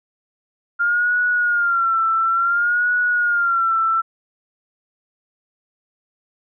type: tone with vibrato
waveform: sine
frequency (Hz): 1396.9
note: F6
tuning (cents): 0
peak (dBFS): -15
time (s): 0.79-4.02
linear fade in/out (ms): 20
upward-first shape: sine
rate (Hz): 0.57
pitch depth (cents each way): 82
effects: none